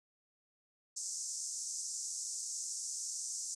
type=band-pass noise; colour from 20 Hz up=pink; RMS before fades=-41 dBFS; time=0.96-3.55 s; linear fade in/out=10 ms; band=5700 to 8400 Hz; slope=48 dB/octave; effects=none